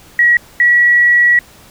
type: tone pair in turn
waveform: sine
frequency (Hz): 1914 / 1929.5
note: A#6 / B6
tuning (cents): +45 / -41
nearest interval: unison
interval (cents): 14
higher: second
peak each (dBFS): -6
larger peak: neither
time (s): 0.19-0.37 / 0.6-1.39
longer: second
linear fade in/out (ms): 2
effects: pink hiss -42 dBFS RMS until 1.7 s